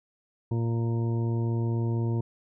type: harmonic tone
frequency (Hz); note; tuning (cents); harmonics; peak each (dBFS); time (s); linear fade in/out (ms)
115.8; A#2; -11; 1 / 2 / 3 / 4 / 5 / 6 / 8; -25 / -34 / -34 / -42 / -49 / -49 / -44; 0.51-2.21; 5
effects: none